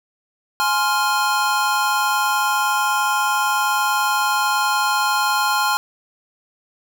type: chord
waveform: square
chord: F minor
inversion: first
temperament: just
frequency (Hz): 838.1 / 1047.7 / 1396.9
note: Ab5 / C6 / F6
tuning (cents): +16 / +2 / 0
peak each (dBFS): -22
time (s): 0.6-5.77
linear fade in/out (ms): 0
effects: none